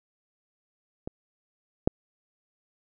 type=clicks; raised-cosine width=2 ms; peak=-20 / -6 dBFS; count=2; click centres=1.075 / 1.875 s; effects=none